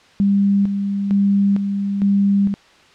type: tone with tremolo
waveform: sine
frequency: 199.3 Hz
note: G3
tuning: 29 cents sharp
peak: -12 dBFS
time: 0.2-2.54 s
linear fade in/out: 0 ms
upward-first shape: square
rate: 1.1 Hz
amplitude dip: 50%
effects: white hiss -49 dBFS RMS until 2.94 s + low-pass 4000 Hz 12 dB/octave